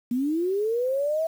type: linear sweep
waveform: sine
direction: up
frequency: 234 to 658 Hz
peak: -22 dBFS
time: 0.11-1.27 s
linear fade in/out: 5 ms
effects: 8-bit